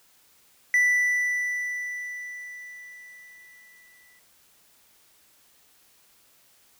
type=tone with exponential decay; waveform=triangle; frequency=1975.5 Hz; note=B6; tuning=in tune; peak=-15 dBFS; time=0.74-4.19 s; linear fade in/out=1 ms; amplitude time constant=750 ms; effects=white hiss -60 dBFS RMS until 6.79 s